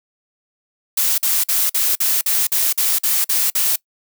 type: noise bursts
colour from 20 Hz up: blue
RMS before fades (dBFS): -17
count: 11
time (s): 0.97-3.76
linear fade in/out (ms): 5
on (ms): 210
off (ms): 48
effects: noise-tail reverb RT60 0.1 s tail -23 dB re dry